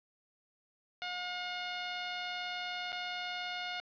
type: tone with dropouts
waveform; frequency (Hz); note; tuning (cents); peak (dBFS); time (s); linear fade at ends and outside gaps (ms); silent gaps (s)
10% pulse; 718; F5; +48; -28; 1.02-3.8; 0; 2.92-2.928
effects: resampled to 11025 Hz + 9-bit